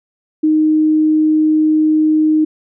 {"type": "tone", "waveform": "sine", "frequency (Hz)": 310, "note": "D#4", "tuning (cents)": -6, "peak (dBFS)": -9, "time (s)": [0.43, 2.45], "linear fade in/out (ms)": 10, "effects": []}